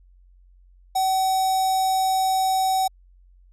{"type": "tone with notch filter", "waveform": "square", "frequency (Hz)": 760, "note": "F#5", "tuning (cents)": 46, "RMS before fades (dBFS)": -21, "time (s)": [0.95, 2.88], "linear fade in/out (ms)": 10, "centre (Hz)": 2400, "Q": 1.2, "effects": ["added 45 Hz sine -50 dBFS peak until 3.52 s", "resampled to 32000 Hz"]}